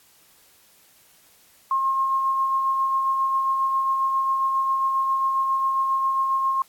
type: tone with tremolo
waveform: sine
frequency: 1071 Hz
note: C6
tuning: 40 cents sharp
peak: -18 dBFS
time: 1.71-6.62 s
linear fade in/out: 2 ms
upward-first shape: sine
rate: 7.4 Hz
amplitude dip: 30%
effects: white hiss -56 dBFS RMS until 6.68 s + AAC 64 kbps